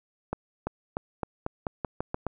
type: accelerating click train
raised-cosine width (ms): 1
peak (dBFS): -15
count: 10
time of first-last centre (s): 0.33-2.267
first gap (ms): 340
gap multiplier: 0.88
effects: none